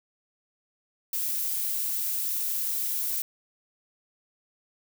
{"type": "noise", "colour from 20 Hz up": "violet", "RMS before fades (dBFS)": -29, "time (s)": [1.13, 3.22], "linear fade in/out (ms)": 2, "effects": []}